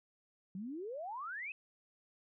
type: exponential sweep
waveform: sine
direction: up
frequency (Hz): 178.4 to 2637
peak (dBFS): -40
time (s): 0.55-1.52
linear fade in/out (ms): 2
effects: none